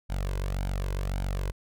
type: tone with flanger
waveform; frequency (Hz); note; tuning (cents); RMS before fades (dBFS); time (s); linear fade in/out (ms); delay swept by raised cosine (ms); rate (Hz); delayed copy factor
sawtooth; 47.23; F#1; +36; -30; 0.09-1.52; 20; 1.3 to 1.98; 1.8; +0.7
effects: none